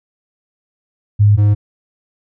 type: tone pair in turn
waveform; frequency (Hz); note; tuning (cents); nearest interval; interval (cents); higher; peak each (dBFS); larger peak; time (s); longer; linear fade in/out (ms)
sine / triangle; 103.6 / 103.6; G#2 / G#2; -4 / -4; unison; 0; neither; -6; neither; 1.19-1.37 / 1.37-1.55; neither; 20
effects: none